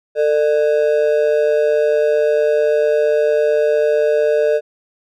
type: ring-modulated tone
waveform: triangle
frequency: 523.3 Hz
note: C5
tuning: in tune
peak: -7 dBFS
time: 0.15-4.61 s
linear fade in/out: 50 ms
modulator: 75.5 Hz
effects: none